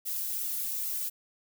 violet noise with flanger, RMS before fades -33 dBFS, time 0.05-1.1 s, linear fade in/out 20 ms, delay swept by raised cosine 1.4 to 3.8 ms, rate 2.4 Hz, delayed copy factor +0.8, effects none

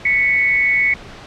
sine tone pair together, 1975.1 / 2217 Hz, B6 / C#7, 0 / 0 cents, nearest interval major second, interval 200 cents, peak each -19 / -13 dBFS, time 0.05-0.94 s, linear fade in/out 5 ms, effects pink hiss -36 dBFS RMS until 1.26 s + low-pass 4000 Hz 12 dB/octave

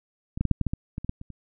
clicks, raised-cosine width 5 ms, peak -19 / -12 / -11 / -6 / -12 / -13 / -15 / -19 / -22 / -14 / -26 / -28 dBFS, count 12, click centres 0.375 / 0.41 / 0.453 / 0.513 / 0.613 / 0.667 / 0.735 / 0.981 / 1.046 / 1.094 / 1.214 / 1.303 s, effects none

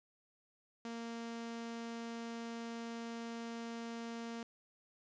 sawtooth tone, 231.6 Hz, A#3, 11 cents flat, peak -38 dBFS, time 0.85-4.43 s, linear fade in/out 2 ms, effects resampled to 16000 Hz + 11-bit

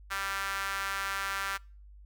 sawtooth tone with high-pass filter, 196 Hz, G3, in tune, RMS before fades -34 dBFS, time 0.1-1.58 s, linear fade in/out 20 ms, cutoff 1400 Hz, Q 2.8, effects noise-tail reverb RT60 0.4 s tail -26 dB re dry + added 50 Hz sine -49 dBFS peak until 2.05 s

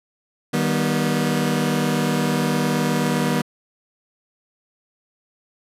sawtooth chord, Eb augmented, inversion none, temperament just, 155.56 / 194.45 / 243.1 Hz, Eb3 / G3 / B3, 0 / -14 / -27 cents, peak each -19 / -20 / -18 dBFS, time 0.53-3.42 s, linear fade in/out 10 ms, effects resampled to 32000 Hz

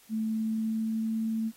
sine tone with pitch glide, 220 to 222.8 Hz, A3 to A3, 0 to +22 cents, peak -27 dBFS, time 0.09-1.52 s, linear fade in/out 50 ms, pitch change +22 cents, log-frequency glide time 0.19-1.21 s, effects white hiss -58 dBFS RMS until 1.56 s + AAC 48 kbps

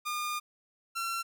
sawtooth tone pair in turn, 1212 / 1358.2 Hz, D#6 / F6, -46 / -49 cents, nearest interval major second, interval 197 cents, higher second, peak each -28 dBFS, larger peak neither, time 0.05-0.4 / 0.95-1.23 s, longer first, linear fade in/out 20 ms, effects none

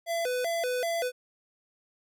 square tone with vibrato, 580 Hz, D5, 22 cents flat, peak -28 dBFS, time 0.06-1.12 s, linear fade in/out 50 ms, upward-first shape square, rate 2.6 Hz, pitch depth 260 cents each way, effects none

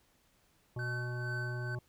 harmonic tone, 122.7 Hz, B2, 11 cents flat, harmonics 1 / 3 / 5 / 7 / 9, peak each -36 / -46 / -50 / -53 / -55 dBFS, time 0.76-1.79 s, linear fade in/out 5 ms
triangle tone with tremolo, 1524 Hz, G6, 49 cents flat, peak -35 dBFS, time 0.79-1.75 s, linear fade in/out 2 ms, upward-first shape sine, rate 2.2 Hz, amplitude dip 60%
effects pink hiss -70 dBFS RMS until 1.88 s

